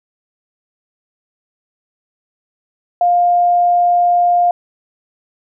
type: tone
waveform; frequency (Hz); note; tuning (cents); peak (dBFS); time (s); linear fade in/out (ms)
sine; 704; F5; +14; -9; 3.01-4.51; 2
effects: none